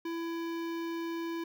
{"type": "tone with notch filter", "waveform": "square", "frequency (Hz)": 333.6, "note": "E4", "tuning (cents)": 21, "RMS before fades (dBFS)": -36, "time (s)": [0.05, 1.44], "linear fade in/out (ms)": 5, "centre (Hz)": 8900, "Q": 0.51, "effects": []}